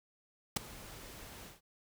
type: noise with ADSR envelope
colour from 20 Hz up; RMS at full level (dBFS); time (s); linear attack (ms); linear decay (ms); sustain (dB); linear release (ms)
pink; -27; 0.56-1.61; 9; 6; -23; 160
effects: none